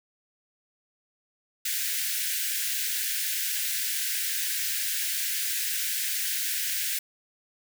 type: high-pass noise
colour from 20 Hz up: white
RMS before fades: -29 dBFS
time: 1.65-6.99 s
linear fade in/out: 5 ms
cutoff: 1500 Hz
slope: 96 dB/octave
effects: none